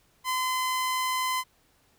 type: tone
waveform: sawtooth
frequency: 1024 Hz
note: C6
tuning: 38 cents flat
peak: -22 dBFS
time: 0.24-1.44 s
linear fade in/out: 50 ms
effects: pink hiss -65 dBFS RMS until 1.98 s